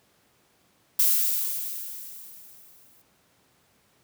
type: noise with exponential decay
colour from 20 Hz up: violet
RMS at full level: -19 dBFS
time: 0.99-3.02 s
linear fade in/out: 5 ms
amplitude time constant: 440 ms
effects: pink hiss -64 dBFS RMS until 4.03 s + high-pass 100 Hz 12 dB/octave